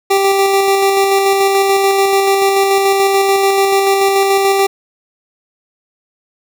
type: tone with tremolo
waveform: 25% pulse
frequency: 392 Hz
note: G4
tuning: in tune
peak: -5 dBFS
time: 0.1-4.67 s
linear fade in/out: 10 ms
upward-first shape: square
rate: 6.9 Hz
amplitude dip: 25%
effects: none